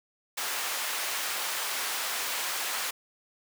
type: high-pass noise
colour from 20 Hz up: pink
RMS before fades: -32 dBFS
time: 0.37-2.91 s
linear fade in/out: 10 ms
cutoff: 960 Hz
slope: 12 dB/octave
effects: none